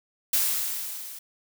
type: noise with level ramp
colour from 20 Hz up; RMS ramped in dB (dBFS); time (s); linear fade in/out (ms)
blue; -22 to -41; 0.33-1.19; 5
effects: none